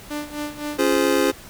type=tone with tremolo; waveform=sawtooth; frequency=296.1 Hz; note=D4; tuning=14 cents sharp; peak=-21 dBFS; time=0.1-0.78 s; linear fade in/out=10 ms; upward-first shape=sine; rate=3.9 Hz; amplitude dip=80%
type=chord; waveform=square; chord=Db major seventh; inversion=none; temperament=just; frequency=277.2 / 346.5 / 415.8 / 519.7 Hz; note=Db4 / F4 / Ab4 / C5; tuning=0 / -14 / +2 / -12 cents; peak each=-23 dBFS; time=0.78-1.32 s; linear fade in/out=20 ms
effects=pink hiss -42 dBFS RMS until 1.49 s